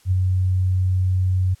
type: tone with ADSR envelope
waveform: sine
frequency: 92.7 Hz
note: F#2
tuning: 4 cents sharp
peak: -14 dBFS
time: 0.05-1.55 s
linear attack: 63 ms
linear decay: 24 ms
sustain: -2 dB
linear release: 16 ms
effects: white hiss -56 dBFS RMS until 1.6 s + low-pass 11000 Hz 12 dB/octave